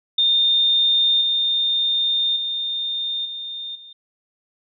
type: tone with level steps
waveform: sine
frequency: 3632 Hz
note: A#7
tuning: 46 cents flat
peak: -14 / -17 / -22 / -28 / -39 dBFS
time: 0.18-3.93 s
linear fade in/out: 5 ms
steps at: 1.21 / 2.36 / 3.25 / 3.75 s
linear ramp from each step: 5 ms
effects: none